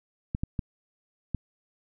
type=clicks; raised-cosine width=5 ms; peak=-16 dBFS; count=4; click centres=0.349 / 0.435 / 0.592 / 1.347 s; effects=none